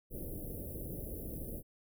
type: band-stop noise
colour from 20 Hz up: pink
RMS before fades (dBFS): -42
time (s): 0.1-1.63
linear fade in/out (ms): 50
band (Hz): 580 to 11000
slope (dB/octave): 48
effects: none